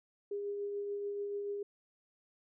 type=tone with tremolo; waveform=sine; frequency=406.1 Hz; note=G#4; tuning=39 cents flat; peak=-34 dBFS; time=0.31-1.63 s; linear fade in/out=5 ms; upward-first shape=triangle; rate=6.9 Hz; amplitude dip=30%; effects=none